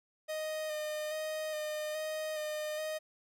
45% pulse tone with vibrato, 616 Hz, D#5, 17 cents flat, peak -35 dBFS, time 0.28-2.99 s, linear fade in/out 20 ms, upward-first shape square, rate 1.2 Hz, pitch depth 18 cents each way, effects none

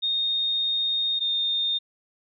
sine tone pair in turn, 3692 / 3650 Hz, A#7 / A#7, -17 / -37 cents, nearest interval unison, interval 20 cents, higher first, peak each -22 dBFS, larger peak neither, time 0.02-1.2 / 1.2-1.79 s, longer first, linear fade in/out 20 ms, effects none

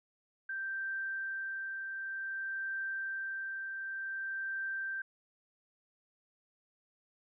sine tone with tremolo, 1568 Hz, G6, in tune, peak -34 dBFS, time 0.49-5.02 s, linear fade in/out 5 ms, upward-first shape triangle, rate 0.54 Hz, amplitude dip 35%, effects none

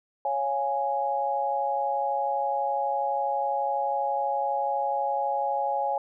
sine chord, Db major, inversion none, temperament equal, 554.4 / 698.5 / 830.6 Hz, Db5 / F5 / Ab5, 0 / 0 / 0 cents, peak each -30 / -32 / -26 dBFS, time 0.25-5.98 s, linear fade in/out 2 ms, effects none

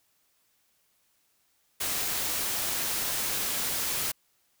white noise, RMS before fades -30 dBFS, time 1.8-4.12 s, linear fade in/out 10 ms, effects white hiss -70 dBFS RMS until 4.6 s

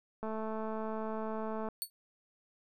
click train, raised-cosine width 1 ms, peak -26 dBFS, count 320, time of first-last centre 0.23-1.687 s, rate 219 Hz
5% pulse tone with exponential decay, 4435 Hz, C#8, in tune, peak -23 dBFS, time 1.82-1.9 s, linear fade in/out 0 ms, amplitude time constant 17 ms
effects none

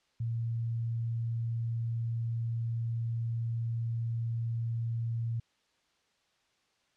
sine tone, 115.6 Hz, A#2, 14 cents flat, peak -30 dBFS, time 0.2-5.4 s, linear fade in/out 5 ms, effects white hiss -72 dBFS RMS until 6.96 s + low-pass 5000 Hz 12 dB/octave

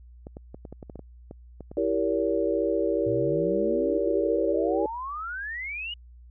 clicks, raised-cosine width 2 ms, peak -26 dBFS, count 12, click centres 0.269 / 0.369 / 0.545 / 0.652 / 0.726 / 0.828 / 0.898 / 0.957 / 0.993 / 1.311 / 1.607 / 1.715 s
sine chord, E diminished seventh, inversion none, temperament equal with one note detuned, 329.6 / 392 / 466.2 / 568.6 Hz, E4 / G4 / Bb4 / Db5, 0 / 0 / 0 / +44 cents, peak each -28 dBFS, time 1.77-4.86 s, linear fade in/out 2 ms
sine exponential sweep, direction up, 110 to 2947 Hz, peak -31 dBFS, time 3.06-5.94 s, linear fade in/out 5 ms
effects added 60 Hz sine -46 dBFS peak until 6.3 s

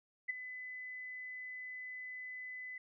sine tone with ADSR envelope, 2009 Hz, B6, 29 cents sharp, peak -31 dBFS, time 0.28-2.78 s, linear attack 19 ms, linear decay 14 ms, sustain -12 dB, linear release 4 ms, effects none

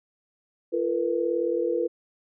sine tone cluster, 342.7 / 451.1 / 489.7 Hz, F4 / A4 / B4, -33 / +43 / -15 cents, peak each -27 / -29 / -26 dBFS, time 0.72-1.88 s, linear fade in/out 20 ms, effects none

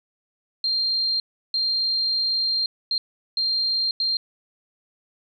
sine tone bursts at uneven times, 4186 Hz, C8, in tune, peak -20 dBFS, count 5, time 0.64-1.2 / 1.54-2.66 / 2.91-2.98 / 3.37-3.91 / 4-4.17 s, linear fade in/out 2 ms, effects none

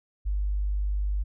sine tone, 50 Hz, G1, 35 cents sharp, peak -24 dBFS, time 0.25-1.24 s, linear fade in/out 20 ms, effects none

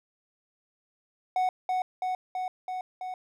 triangle tone with echo, 740 Hz, F#5, in tune, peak -21 dBFS, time 1.36-1.49 s, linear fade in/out 2 ms, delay 330 ms, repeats 5, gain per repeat -2 dB, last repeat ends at 3.14 s, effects none

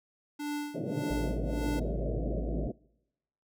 square tone with tremolo, 293.7 Hz, D4, in tune, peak -32 dBFS, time 0.39-1.8 s, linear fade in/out 10 ms, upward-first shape sine, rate 1.7 Hz, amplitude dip 95%
pink band-pass noise, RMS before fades -35 dBFS, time 0.74-2.72 s, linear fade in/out 10 ms, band 110 to 670 Hz, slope 96 dB/octave
sine tone, 54.5 Hz, A1, 16 cents flat, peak -32 dBFS, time 1.1-2.68 s, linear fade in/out 10 ms
effects noise-tail reverb RT60 0.9 s tail -25 dB re dry

